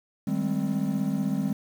triangle chord, Ab major seventh, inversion second, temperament equal with one note detuned, 155.56 / 196 / 212 / 261.6 Hz, Eb3 / G3 / Ab3 / C4, 0 / 0 / +36 / 0 cents, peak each -30 / -26 / -29 / -28 dBFS, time 0.27-1.53 s, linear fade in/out 5 ms, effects 8-bit

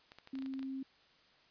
clicks, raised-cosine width 0.2 ms, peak -34 dBFS, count 10, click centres 0.119 / 0.186 / 0.274 / 0.354 / 0.388 / 0.423 / 0.461 / 0.538 / 0.593 / 0.629 s
sine tone, 266.8 Hz, C4, 34 cents sharp, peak -38 dBFS, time 0.33-0.83 s, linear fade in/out 5 ms
effects white hiss -66 dBFS RMS until 1.5 s + resampled to 11025 Hz

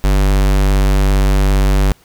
square tone, 48.75 Hz, G1, 9 cents flat, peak -10 dBFS, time 0.04-1.92 s, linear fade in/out 0 ms, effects pink hiss -50 dBFS RMS until 2.04 s

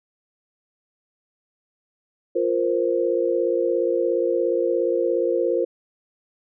sine chord, F suspended fourth, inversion none, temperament equal, 349.2 / 466.2 / 523.3 Hz, F4 / Bb4 / C5, 0 / 0 / 0 cents, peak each -23 dBFS, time 2.35-5.65 s, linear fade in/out 10 ms, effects none

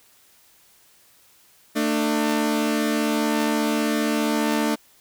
sawtooth tone pair together, 224.1 / 299.1 Hz, A3 / D4, +32 / +32 cents, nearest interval perfect fourth, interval 500 cents, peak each -19 dBFS, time 1.75-4.76 s, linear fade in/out 20 ms, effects white hiss -56 dBFS RMS until 5 s

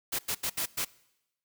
white noise bursts at uneven times, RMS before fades -31 dBFS, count 5, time 0.12-0.19 / 0.28-0.35 / 0.43-0.5 / 0.57-0.66 / 0.77-0.85 s, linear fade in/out 10 ms, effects noise-tail reverb RT60 0.9 s tail -22 dB re dry

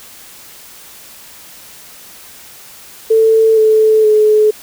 sine tone with pitch steps, 444.5 / 435.9 / 427.4 Hz, A4 / A4 / G#4, +18 / -16 / +50 cents, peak -6 dBFS, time 3.1-4.51 s, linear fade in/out 10 ms, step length 470 ms, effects white hiss -37 dBFS RMS until 4.62 s

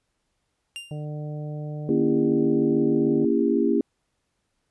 45% pulse tone with exponential decay, 2794 Hz, F7, in tune, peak -30 dBFS, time 0.76-1.05 s, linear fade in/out 0 ms, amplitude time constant 61 ms
harmonic tone, 150 Hz, D3, 37 cents sharp, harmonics 1 / 2 / 3 / 4 / 5, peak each -30 / -41 / -42 / -41 / -48 dBFS, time 0.91-3.25 s, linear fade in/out 2 ms
sine chord, A# diminished seventh, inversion none, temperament just, 233.1 / 279.7 / 335.6 / 402.8 Hz, A#3 / C#4 / E4 / G4, 0 / +16 / +31 / +47 cents, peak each -24 dBFS, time 1.89-3.81 s, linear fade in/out 2 ms
effects pink hiss -75 dBFS RMS until 4.7 s + resampled to 24000 Hz

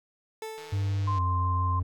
30% pulse tone with exponential decay, 440 Hz, A4, in tune, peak -31 dBFS, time 0.42-1.48 s, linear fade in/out 2 ms, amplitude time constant 230 ms
click train, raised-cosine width 0.2 ms, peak -30 dBFS, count 97, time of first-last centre 0.58-1.184 s, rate 159 Hz
triangle tone with pitch glide, 99.2 to 89.4 Hz, G2 to F2, +21 to +41 cents, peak -23 dBFS, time 0.72-1.83 s, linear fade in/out 10 ms, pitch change -180 cents, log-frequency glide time 1.14-1.2 s
sine tone, 1046.5 Hz, C6, in tune, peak -28 dBFS, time 1.07-1.8 s, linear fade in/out 10 ms
effects none

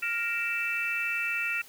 harmonic tone with a mistuned harmonic, 467.1 Hz, A#4, 3 cents sharp, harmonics 3 / 4 / 5 / 6, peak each -34 / -36 / -34 / -30 dBFS, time 0.02-1.62 s, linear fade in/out 10 ms, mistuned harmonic 6, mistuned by -92 cents, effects white hiss -52 dBFS RMS until 1.68 s

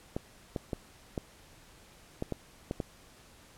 clicks, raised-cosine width 2 ms, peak -19 dBFS, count 8, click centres 0.165 / 0.562 / 0.732 / 1.178 / 2.224 / 2.323 / 2.711 / 2.802 s, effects pink hiss -57 dBFS RMS until 3.57 s + low-pass 12000 Hz 12 dB/octave

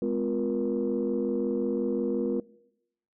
sine tone cluster, 210 / 255.6 / 351.6 / 474.4 Hz, G#3 / C4 / F4 / A#4, +19 / -40 / +12 / +30 cents, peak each -30 dBFS, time 0.02-2.4 s, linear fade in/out 2 ms, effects noise-tail reverb RT60 0.8 s tail -21 dB re dry + tanh soft clip ceiling -18 dBFS

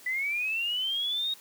sine linear sweep, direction up, 1975.5 to 3778 Hz, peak -27 dBFS, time 0.06-1.34 s, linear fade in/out 5 ms, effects white hiss -52 dBFS RMS until 1.4 s + high-pass 150 Hz 12 dB/octave

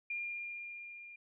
sine tone with level ramp, 2405 Hz, D7, 41 cents sharp, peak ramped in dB -35 to -49 dBFS, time 0.1-1.16 s, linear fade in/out 5 ms, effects none

